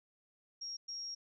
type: tone bursts at uneven times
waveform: sine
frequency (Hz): 5588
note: F8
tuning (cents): 0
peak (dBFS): -40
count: 2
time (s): 0.61-0.77 / 0.88-1.15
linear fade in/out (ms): 10
effects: none